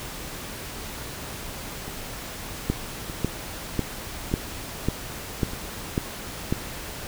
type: two click trains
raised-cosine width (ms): 3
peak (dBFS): -21 / -9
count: 4 / 8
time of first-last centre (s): 1.88-5.534 / 2.7-6.525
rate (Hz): 0.821 / 1.83
effects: pink hiss -36 dBFS RMS until 7.07 s